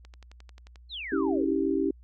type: click train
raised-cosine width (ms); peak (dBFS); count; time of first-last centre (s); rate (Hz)
0.2; -33; 9; 0.05-0.758; 11.3
type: exponential sweep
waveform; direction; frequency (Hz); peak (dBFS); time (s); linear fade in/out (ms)
sine; down; 4305 to 261.6; -34; 0.89-1.56; 50
type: chord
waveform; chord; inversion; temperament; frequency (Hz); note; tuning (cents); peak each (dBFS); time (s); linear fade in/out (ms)
sine; C# diminished; none; equal with one note detuned; 277.2 / 324.3 / 392; C#4 / E4 / G4; 0 / -28 / 0; -28; 1.12-1.91; 5
effects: added 60 Hz sine -49 dBFS peak until 2.03 s + Opus 48 kbps